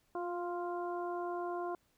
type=harmonic tone with a mistuned harmonic; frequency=349.2 Hz; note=F4; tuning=in tune; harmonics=1 / 2 / 3 / 4; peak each=-38 / -40 / -43 / -50 dBFS; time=0.15-1.75 s; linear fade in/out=2 ms; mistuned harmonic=1; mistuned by=+18 cents; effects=pink hiss -74 dBFS RMS until 1.97 s